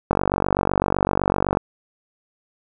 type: click train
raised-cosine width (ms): 1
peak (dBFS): -4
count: 71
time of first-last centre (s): 0.11-1.571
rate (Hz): 47.9
effects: none